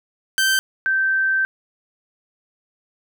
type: tone pair in turn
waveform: sawtooth / sine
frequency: 1555 / 1555 Hz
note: G6 / G6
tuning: -14 / -14 cents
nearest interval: unison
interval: 0 cents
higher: neither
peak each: -12 / -16 dBFS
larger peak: first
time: 0.38-0.59 / 0.86-1.45 s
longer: second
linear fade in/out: 0 ms
effects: none